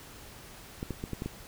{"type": "clicks", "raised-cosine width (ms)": 3, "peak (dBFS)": -21, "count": 6, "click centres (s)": [0.829, 0.907, 1.039, 1.133, 1.221, 1.26], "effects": ["pink hiss -49 dBFS RMS until 1.47 s"]}